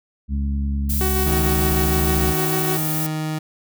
harmonic tone, 70 Hz, C#2, 18 cents sharp, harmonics 1 / 2 / 3 / 4, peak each -20 / -34 / -27 / -40 dBFS, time 0.28-2.35 s, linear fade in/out 50 ms
violet noise, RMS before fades -25 dBFS, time 0.89-3.07 s, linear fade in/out 10 ms
sawtooth tone with tremolo, 375.2 Hz, F#4, 24 cents sharp, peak -18 dBFS, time 1.01-2.77 s, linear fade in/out 0 ms, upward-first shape square, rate 6.6 Hz, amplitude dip 30%
30% pulse tone, 155.56 Hz, D#3, in tune, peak -20 dBFS, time 1.26-3.39 s, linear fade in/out 10 ms
effects none

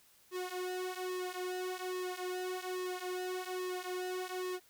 sawtooth tone with flanger, 366.2 Hz, F#4, 18 cents flat, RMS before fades -39 dBFS, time 0.31-4.6 s, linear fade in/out 50 ms, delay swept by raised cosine 1.3 to 4.6 ms, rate 1.2 Hz, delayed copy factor -0.85, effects white hiss -65 dBFS RMS until 4.69 s

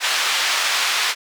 white band-pass noise, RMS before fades -20 dBFS, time 0-1.15 s, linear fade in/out 50 ms, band 1000 to 4000 Hz, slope 12 dB/octave, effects none

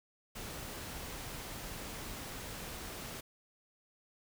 pink noise, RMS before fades -44 dBFS, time 0.35-3.21 s, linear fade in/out 10 ms, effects none

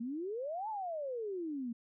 sine exponential two-way sweep, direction up then down, 222.7 to 899 to 225.8 Hz, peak -36 dBFS, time 0-1.73 s, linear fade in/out 10 ms, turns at 0.69 s, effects none

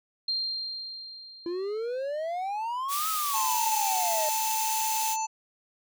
sine tone with exponential decay, 4186 Hz, C8, in tune, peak -25 dBFS, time 0.28-2.49 s, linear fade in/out 5 ms, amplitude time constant 480 ms
triangle exponential two-way sweep, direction up then down, 337.5 to 1300 to 607 Hz, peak -27 dBFS, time 1.46-4.29 s, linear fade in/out 2 ms, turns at 3.09 s
white high-pass noise, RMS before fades -32 dBFS, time 2.88-5.17 s, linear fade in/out 50 ms, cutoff 2500 Hz, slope 12 dB/octave
harmonic tone, 880 Hz, A5, in tune, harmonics 1 / 3 / 5 / 7 / 8, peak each -28 / -42 / -46 / -36 / -38 dBFS, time 3.33-5.27 s, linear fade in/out 20 ms
effects none

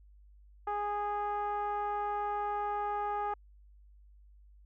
10% pulse tone with low-pass filter, 412.8 Hz, G#4, 10 cents flat, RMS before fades -34 dBFS, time 0.67-3.34 s, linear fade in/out 5 ms, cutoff 980 Hz, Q 4.1, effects added 50 Hz sine -55 dBFS peak until 4.65 s

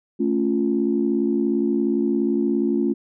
sine chord, A augmented, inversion none, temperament equal, 220 / 277.2 / 349.2 Hz, A3 / C#4 / E#4, 0 / 0 / 0 cents, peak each -22 dBFS, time 0.19-2.94 s, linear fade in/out 20 ms, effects tanh soft clip ceiling -8 dBFS

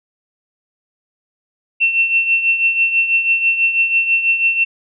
sine tone with tremolo, 2700 Hz, E7, 41 cents sharp, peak -9 dBFS, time 1.8-4.65 s, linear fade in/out 20 ms, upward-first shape triangle, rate 6.1 Hz, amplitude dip 70%, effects none

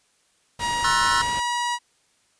pink noise, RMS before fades -35 dBFS, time 0.59-1.4 s, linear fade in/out 5 ms
sawtooth tone with pitch glide, 951 to 963.2 Hz, A#5 to B5, +34 to -44 cents, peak -19 dBFS, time 0.59-1.79 s, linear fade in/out 50 ms, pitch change +22 cents, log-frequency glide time 1-1.38 s
square chord, F# half-diminished seventh, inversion second, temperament just, 1065.6 / 1332 / 1480 / 1776 Hz, C6 / E6 / F#6 / A6, +31 / +18 / 0 / +16 cents, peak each -25 / -25 / -27 / -29 dBFS, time 0.84-1.22 s, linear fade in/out 5 ms
effects white hiss -64 dBFS RMS until 2.39 s + resampled to 22050 Hz

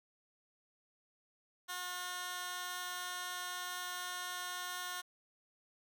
15% pulse tone with high-pass filter, 359.8 Hz, F#4, 48 cents flat, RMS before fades -42 dBFS, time 1.68-5.02 s, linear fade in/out 20 ms, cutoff 1400 Hz, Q 0.73, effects none

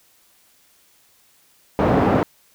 pink band-pass noise, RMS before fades -17 dBFS, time 1.79-2.23 s, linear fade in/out 0 ms, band 130 to 910 Hz, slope 12 dB/octave, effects white hiss -57 dBFS RMS until 2.54 s

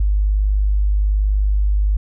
sine tone, 50.6 Hz, G#1, 44 cents flat, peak -13 dBFS, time 0-1.97 s, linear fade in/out 5 ms, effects none

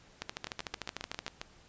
two click trains, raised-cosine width 0.2 ms, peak -18 / -20 dBFS, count 15 / 8, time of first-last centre 0.22-1.265 / 0.47-1.415 s, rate 13.4 / 7.41 Hz, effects pink hiss -60 dBFS RMS until 1.68 s + resampled to 16000 Hz

